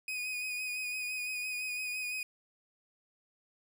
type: tone with vibrato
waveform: 40% pulse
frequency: 2489 Hz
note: D#7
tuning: in tune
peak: -34 dBFS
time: 0.08-2.23 s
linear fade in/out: 2 ms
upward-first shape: sine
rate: 5.9 Hz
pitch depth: 27 cents each way
effects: none